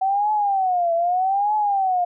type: tone with vibrato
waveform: sine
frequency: 756 Hz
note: F#5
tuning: 37 cents sharp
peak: -17 dBFS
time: 0.01-2.05 s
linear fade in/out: 10 ms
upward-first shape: triangle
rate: 0.81 Hz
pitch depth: 220 cents each way
effects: none